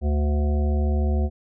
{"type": "harmonic tone", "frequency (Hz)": 73.42, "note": "D2", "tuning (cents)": 0, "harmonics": [1, 3, 5, 7, 9, 10], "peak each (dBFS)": [-19, -29, -33, -36, -38, -39], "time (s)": [0.01, 1.3], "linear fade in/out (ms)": 50, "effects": []}